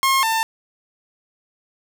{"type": "tone pair in turn", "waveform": "sawtooth", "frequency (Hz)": [1074, 894.8], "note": ["C6", "A5"], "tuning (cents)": [45, 29], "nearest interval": "minor third", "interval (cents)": 316, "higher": "first", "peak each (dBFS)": [-11, -14], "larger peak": "first", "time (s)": [[0.03, 0.23], [0.23, 0.43]], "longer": "neither", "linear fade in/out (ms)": 0, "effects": []}